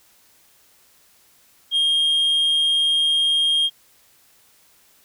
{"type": "tone", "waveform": "sine", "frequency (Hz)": 3229, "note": "G#7", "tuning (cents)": -49, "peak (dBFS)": -13, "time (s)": [1.71, 3.7], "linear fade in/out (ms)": 50, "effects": ["tanh soft clip ceiling -15 dBFS", "white hiss -56 dBFS RMS until 5.04 s"]}